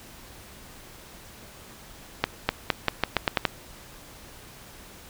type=accelerating click train; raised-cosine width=0.3 ms; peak=-4 dBFS; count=9; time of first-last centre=2.24-3.453 s; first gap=250 ms; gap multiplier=0.85; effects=pink hiss -47 dBFS RMS until 5.09 s